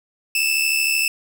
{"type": "tone pair together", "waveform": "sawtooth", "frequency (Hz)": [2606, 2679], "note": ["E7", "E7"], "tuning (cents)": [-20, 27], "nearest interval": "unison", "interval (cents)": 47, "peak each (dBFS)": -17, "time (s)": [0.35, 1.08], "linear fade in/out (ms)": 2, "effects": []}